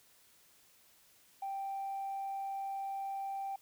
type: tone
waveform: sine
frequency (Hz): 784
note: G5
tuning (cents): 0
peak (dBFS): -35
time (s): 1.42-3.56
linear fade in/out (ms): 5
effects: tanh soft clip ceiling -33 dBFS + white hiss -65 dBFS RMS until 3.61 s